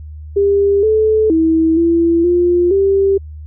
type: tone with pitch steps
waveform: sine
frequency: 400.1 / 434.4 / 323.3 / 335.7 / 351.3 / 392.2 Hz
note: G4 / A4 / E4 / E4 / F4 / G4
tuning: +35 / -22 / -34 / +32 / +10 / +1 cents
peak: -9 dBFS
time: 0.36-3.18 s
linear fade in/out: 10 ms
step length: 470 ms
effects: added 76 Hz sine -28 dBFS peak until 3.46 s